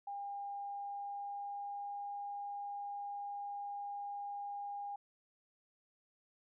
sine tone with pitch glide, 805 to 810.6 Hz, G5 to G#5, +46 to -42 cents, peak -40 dBFS, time 0.07-4.96 s, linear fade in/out 5 ms, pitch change +12 cents, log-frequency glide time 0.54-2.07 s, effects none

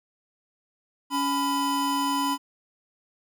square tone pair together, 279.6 / 997 Hz, C#4 / B5, +15 / +16 cents, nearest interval octave + minor seventh, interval 2201 cents, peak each -28 / -26 dBFS, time 1.1-2.38 s, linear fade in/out 50 ms, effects none

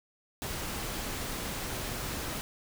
pink noise, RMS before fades -36 dBFS, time 0.42-2.41 s, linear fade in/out 0 ms, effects none

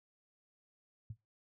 sine tone with exponential decay, 110 Hz, A2, in tune, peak -38 dBFS, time 1.1-1.17 s, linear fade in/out 5 ms, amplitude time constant 15 ms, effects noise-tail reverb RT60 0.2 s tail -21 dB re dry

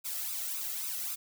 blue noise with flanger, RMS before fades -36 dBFS, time 0.04-1.16 s, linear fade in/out 20 ms, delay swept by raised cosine 0.79 to 1.56 ms, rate 3.7 Hz, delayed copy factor +0.75, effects none

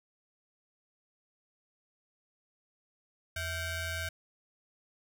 sawtooth ring-modulated tone, 737 Hz, F#5, 7 cents flat, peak -27 dBFS, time 3.36-4.09 s, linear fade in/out 5 ms, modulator 822 Hz, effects none

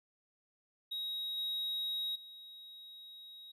triangle tone with level steps, 3800 Hz, A#7, 33 cents sharp, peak -35 / -33 / -48 dBFS, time 0.91-3.52 s, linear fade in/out 10 ms, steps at 1.37 / 2.15 s, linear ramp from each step 10 ms, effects resampled to 32000 Hz

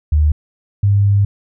sine tone pair in turn, 75.5 / 100.78 Hz, D2 / G2, +48 / +48 cents, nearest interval perfect fourth, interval 500 cents, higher second, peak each -9 dBFS, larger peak neither, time 0.12-0.32 / 0.83-1.25 s, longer second, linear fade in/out 5 ms, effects none

